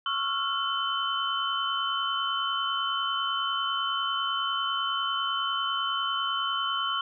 sine tone cluster, 1104 / 1342 / 1412 / 3052 Hz, C#6 / E6 / F6 / G7, -7 / +31 / +19 / -47 cents, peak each -31 / -32 / -35 / -30 dBFS, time 0.06-7.01 s, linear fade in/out 2 ms, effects none

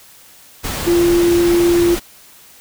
sine tone in noise, 344.9 Hz, F4, 22 cents flat, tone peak -10 dBFS, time 0.86-1.96 s, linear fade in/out 20 ms, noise pink, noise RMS -23 dBFS, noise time 0.63-2 s, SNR +10 dB, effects white hiss -44 dBFS RMS until 2.6 s

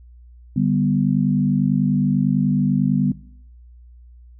sine chord, G major, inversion second, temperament equal, 146.83 / 196 / 246.9 Hz, D3 / G3 / B3, 0 / 0 / 0 cents, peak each -20 dBFS, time 0.56-3.12 s, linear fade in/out 5 ms, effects noise-tail reverb RT60 0.7 s tail -20 dB re dry + added 60 Hz sine -42 dBFS peak until 4.39 s

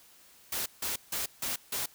white noise bursts, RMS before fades -33 dBFS, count 5, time 0.52-1.86 s, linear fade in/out 5 ms, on 140 ms, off 160 ms, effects white hiss -58 dBFS RMS until 1.94 s

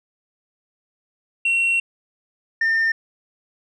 sine tone pair in turn, 2729 / 1808.3 Hz, F7 / A6, -41 / +47 cents, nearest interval perfect fifth, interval 712 cents, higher first, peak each -14 dBFS, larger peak neither, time 1.45-1.8 / 2.61-2.92 s, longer first, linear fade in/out 5 ms, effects tanh soft clip ceiling -15 dBFS

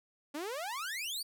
sawtooth exponential sweep, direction up, 277.2 to 4800 Hz, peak -33 dBFS, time 0.34-1.23 s, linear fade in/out 10 ms, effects none

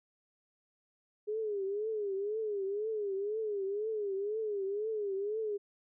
sine tone with vibrato, 413.3 Hz, G#4, 8 cents flat, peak -32 dBFS, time 1.27-5.58 s, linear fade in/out 20 ms, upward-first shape triangle, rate 2 Hz, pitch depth 140 cents each way, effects none

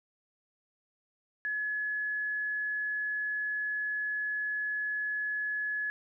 sine tone, 1700 Hz, G#6, 40 cents sharp, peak -30 dBFS, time 1.45-5.9 s, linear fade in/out 0 ms, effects none

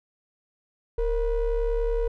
triangle ring-modulated tone, 249.3 Hz, B3, 16 cents sharp, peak -17 dBFS, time 0.98-2.08 s, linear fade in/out 5 ms, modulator 214 Hz, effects none

